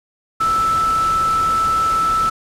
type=tone in noise; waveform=sine; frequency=1319 Hz; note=E6; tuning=1 cent sharp; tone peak=-14 dBFS; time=0.4-2.3 s; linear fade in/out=10 ms; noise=pink; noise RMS=-29 dBFS; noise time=0.4-2.3 s; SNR=+12 dB; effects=low-pass 10000 Hz 12 dB/octave